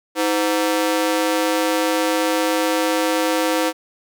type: ring-modulated tone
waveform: sawtooth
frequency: 415.3 Hz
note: G#4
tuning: in tune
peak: -10 dBFS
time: 0.15-3.73 s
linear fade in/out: 50 ms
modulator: 96.2 Hz
effects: none